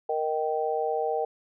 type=chord; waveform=sine; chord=Eb major; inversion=second; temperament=just; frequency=466.7 / 622.3 / 777.8 Hz; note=Bb4 / Eb5 / G5; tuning=+2 / 0 / -14 cents; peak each=-28 / -31 / -29 dBFS; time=0.09-1.25 s; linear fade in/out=5 ms; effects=none